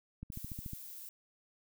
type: click train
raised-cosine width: 5 ms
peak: -30 dBFS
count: 8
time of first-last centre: 0.23-0.734 s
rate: 13.9 Hz
type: noise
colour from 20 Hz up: violet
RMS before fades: -48 dBFS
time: 0.32-1.09 s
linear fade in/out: 2 ms
effects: none